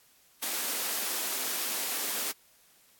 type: high-pass noise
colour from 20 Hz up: white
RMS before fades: -32 dBFS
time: 0.42-2.32 s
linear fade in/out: 10 ms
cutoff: 210 Hz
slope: 48 dB/octave
effects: white hiss -62 dBFS RMS until 2.99 s + AAC 64 kbps